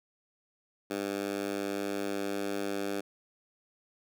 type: tone with high-pass filter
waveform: 10% pulse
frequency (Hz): 99.8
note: G2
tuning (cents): +32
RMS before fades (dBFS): -34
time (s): 0.9-3.01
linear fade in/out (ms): 10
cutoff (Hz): 290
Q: 1.4
effects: none